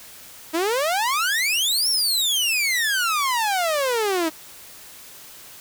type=exponential two-way sweep; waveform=sawtooth; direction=up then down; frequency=310.5 to 5588 to 310.5 Hz; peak=-16 dBFS; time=0.53-4.3 s; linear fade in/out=20 ms; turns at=1.89 s; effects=white hiss -43 dBFS RMS until 5.6 s